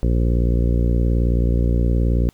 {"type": "harmonic tone", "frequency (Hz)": 58.9, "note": "A#1", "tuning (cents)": 19, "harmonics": [1, 2, 3, 4, 5, 6, 7, 8, 9], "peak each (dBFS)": [-16, -22, -26, -28, -30, -32, -33, -34, -35], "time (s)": [0.03, 2.29], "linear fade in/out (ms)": 0, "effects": ["pink hiss -57 dBFS RMS until 2.33 s"]}